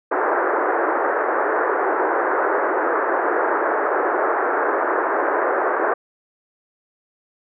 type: band-pass noise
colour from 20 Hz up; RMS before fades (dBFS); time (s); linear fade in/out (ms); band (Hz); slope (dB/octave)
pink; -20; 0.11-5.94; 10; 340 to 1700; 48
effects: none